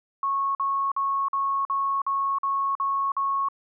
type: tone bursts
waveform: sine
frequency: 1100 Hz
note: C#6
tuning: 14 cents flat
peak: -22 dBFS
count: 9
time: 0.23-3.486 s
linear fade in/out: 2 ms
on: 320 ms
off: 47 ms
effects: none